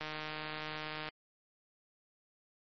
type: click train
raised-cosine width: 0.3 ms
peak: -24 dBFS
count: 167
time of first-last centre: 0.01-1.088 s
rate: 154 Hz
effects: MP3 32 kbps